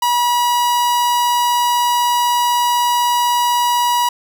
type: tone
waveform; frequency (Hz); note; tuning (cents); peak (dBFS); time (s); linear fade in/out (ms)
45% pulse; 968; B5; -35; -13; 0.02-4.09; 5
effects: none